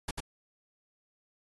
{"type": "noise with echo", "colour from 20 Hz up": "pink", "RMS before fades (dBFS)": -34, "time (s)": [0.08, 0.11], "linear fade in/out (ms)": 5, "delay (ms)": 94, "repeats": 1, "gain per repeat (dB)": -2, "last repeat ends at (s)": 0.204, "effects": ["AAC 32 kbps"]}